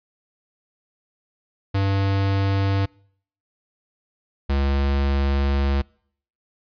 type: tone pair in turn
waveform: square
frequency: 98 / 69.3 Hz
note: G2 / C#2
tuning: 0 / 0 cents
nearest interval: tritone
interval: 600 cents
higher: first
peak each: -19 dBFS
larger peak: neither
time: 1.74-2.86 / 4.49-5.82 s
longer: second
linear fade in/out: 10 ms
effects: noise-tail reverb RT60 0.6 s tail -26 dB re dry + resampled to 11025 Hz